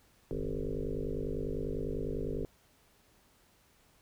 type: tone with frequency modulation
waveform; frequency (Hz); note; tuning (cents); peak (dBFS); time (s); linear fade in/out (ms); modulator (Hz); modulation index
sine; 207.7; G#3; 0; -32; 0.31-2.45; 0; 50; 5.5
effects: pink hiss -66 dBFS RMS until 4.01 s